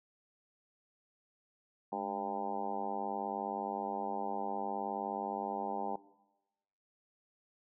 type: harmonic tone with a mistuned harmonic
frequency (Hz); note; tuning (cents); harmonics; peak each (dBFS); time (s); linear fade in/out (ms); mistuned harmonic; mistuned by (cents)
99.4; G2; +25; 2 / 3 / 4 / 5 / 6 / 7 / 8 / 9 / 10; -44 / -46 / -45 / -45 / -46 / -45 / -38 / -42 / -50; 1.92-5.96; 5; 2; +79
effects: noise-tail reverb RT60 1.0 s tail -19 dB re dry